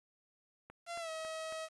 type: click train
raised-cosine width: 0.5 ms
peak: -36 dBFS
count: 4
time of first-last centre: 0.7-1.524 s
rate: 3.64 Hz
type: tone with pitch glide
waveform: sawtooth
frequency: 685 to 639.1 Hz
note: F5 to D#5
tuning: -34 to +46 cents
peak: -36 dBFS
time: 0.86-1.69 s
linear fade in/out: 50 ms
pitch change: -120 cents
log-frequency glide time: 0.98-1.1 s
effects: resampled to 24000 Hz + 10-bit